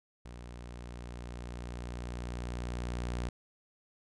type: tone with level ramp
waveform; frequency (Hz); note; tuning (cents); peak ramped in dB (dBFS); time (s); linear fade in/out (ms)
sawtooth; 60.1; B1; -46; -41 to -29; 0.25-3.29; 5
effects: resampled to 22050 Hz

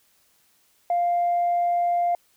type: tone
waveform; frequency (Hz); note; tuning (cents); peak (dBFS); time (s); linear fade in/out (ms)
sine; 698.5; F5; 0; -18; 0.9-2.15; 2
effects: tanh soft clip ceiling -16 dBFS + white hiss -63 dBFS RMS until 2.36 s

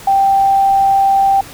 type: tone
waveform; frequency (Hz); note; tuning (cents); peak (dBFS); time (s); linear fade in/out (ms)
sine; 784; G5; 0; -8; 0.07-1.41; 5
effects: pink hiss -34 dBFS RMS until 1.53 s

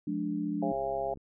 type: chord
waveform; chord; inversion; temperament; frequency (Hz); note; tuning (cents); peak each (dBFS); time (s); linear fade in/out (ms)
sine; D diminished; first; just; 176.2 / 211.4 / 293.7; F3 / Ab3 / D4; +16 / +31 / 0; -36 / -35 / -32; 0.07-0.72; 5
type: harmonic tone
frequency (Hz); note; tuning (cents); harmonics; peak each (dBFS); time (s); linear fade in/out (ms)
135.7; C#3; -36; 3 / 4 / 5 / 6; -37 / -35 / -33 / -37; 0.62-1.14; 5
type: click train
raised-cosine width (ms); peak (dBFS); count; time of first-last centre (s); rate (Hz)
3; -38; 32; 0.72-1.173; 68.4
effects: none

